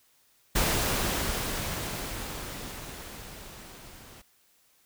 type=noise with level ramp; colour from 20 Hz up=pink; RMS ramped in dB=-25 to -50 dBFS; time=0.55-4.22 s; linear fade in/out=10 ms; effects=white hiss -65 dBFS RMS until 4.85 s